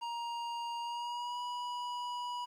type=tone with pitch glide; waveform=square; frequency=940 to 975.4 Hz; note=A#5 to B5; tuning=+14 to -22 cents; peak=-37 dBFS; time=0.01-2.46 s; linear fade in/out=20 ms; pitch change=+64 cents; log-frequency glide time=0.8-1.4 s; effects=low-pass 5000 Hz 12 dB/octave + 11-bit